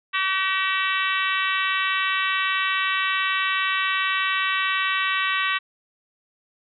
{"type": "harmonic tone", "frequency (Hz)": 381.3, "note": "G4", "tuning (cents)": -48, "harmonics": [3, 4, 5, 6, 7, 8, 9, 10], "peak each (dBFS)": [-26, -29, -26, -31, -28, -32, -35, -34], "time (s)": [0.13, 5.59], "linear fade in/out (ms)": 20, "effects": []}